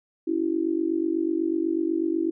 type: tone with amplitude modulation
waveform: sine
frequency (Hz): 328.9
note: E4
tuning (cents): -4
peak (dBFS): -18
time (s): 0.27-2.31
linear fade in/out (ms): 10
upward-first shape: sine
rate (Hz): 48.1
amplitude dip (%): 90
effects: none

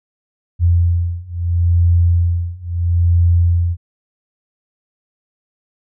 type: beating tone pair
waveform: sine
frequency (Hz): 85.8 / 86.55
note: F2 / F2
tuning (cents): -30 / -15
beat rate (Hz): 0.75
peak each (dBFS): -15 / -14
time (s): 0.59-3.77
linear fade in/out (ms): 50
effects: none

